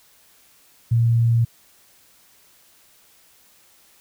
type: tone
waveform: sine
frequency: 116.4 Hz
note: A#2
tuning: 2 cents flat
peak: -14 dBFS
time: 0.91-1.45 s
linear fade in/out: 10 ms
effects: white hiss -55 dBFS RMS until 4 s